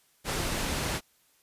pink low-pass noise, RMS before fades -31 dBFS, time 0.24-1.01 s, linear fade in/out 50 ms, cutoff 11000 Hz, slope 12 dB/octave, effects white hiss -66 dBFS RMS until 1.42 s + resampled to 32000 Hz

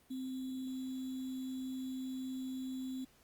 sine tone with sample-and-hold, 260 Hz, C4, 11 cents flat, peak -38 dBFS, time 0.1-3.05 s, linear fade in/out 10 ms, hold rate 3675 Hz, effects pink hiss -67 dBFS RMS until 3.23 s + Opus 32 kbps

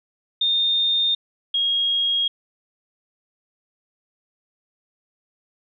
sine tone pair in turn, 3645 / 3273 Hz, A#7 / G#7, -40 / -26 cents, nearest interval major second, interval 186 cents, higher first, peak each -17 / -18 dBFS, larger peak first, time 0.41-1.15 / 1.54-2.28 s, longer neither, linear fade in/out 5 ms, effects none

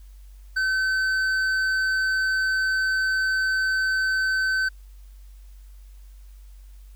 triangle tone with hard clipping, 1531 Hz, G6, 41 cents flat, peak -22 dBFS, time 0.56-4.69 s, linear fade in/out 10 ms, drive 10 dB, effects added 48 Hz sine -42 dBFS peak until 6.95 s + white hiss -62 dBFS RMS until 6.95 s

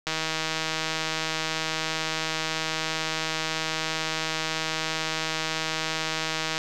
click train, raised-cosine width 0.2 ms, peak -10 dBFS, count 1036, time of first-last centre 0.07-6.579 s, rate 159 Hz, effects none

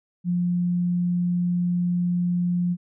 sine tone, 176.4 Hz, F3, 18 cents sharp, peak -20 dBFS, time 0.24-2.77 s, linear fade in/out 50 ms, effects none

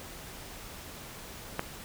click, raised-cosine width 0.5 ms, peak -14 dBFS, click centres 1.594 s, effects pink hiss -45 dBFS RMS until 1.84 s

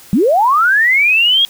sine linear sweep, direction up, 172.2 to 3322 Hz, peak -8 dBFS, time 0.13-1.45 s, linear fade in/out 0 ms, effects white hiss -40 dBFS RMS until 1.49 s

